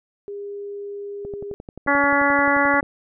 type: tone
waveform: sine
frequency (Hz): 404.9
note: G#4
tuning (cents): -44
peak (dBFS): -29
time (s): 0.28-1.54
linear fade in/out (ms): 0
type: click train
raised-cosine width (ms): 2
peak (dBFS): -22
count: 19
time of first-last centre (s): 1.25-2.829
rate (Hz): 11.4
type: harmonic tone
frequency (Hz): 283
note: C#4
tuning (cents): +36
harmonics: 1 / 2 / 3 / 4 / 5 / 6 / 7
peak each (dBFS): -23 / -23 / -23 / -23 / -23 / -23 / -23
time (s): 1.87-2.81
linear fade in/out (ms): 10
effects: none